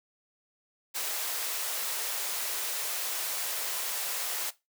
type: high-pass noise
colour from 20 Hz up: white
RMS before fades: -33 dBFS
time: 0.94-4.51 s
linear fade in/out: 20 ms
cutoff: 420 Hz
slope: 24 dB/octave
effects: noise-tail reverb RT60 0.2 s tail -17 dB re dry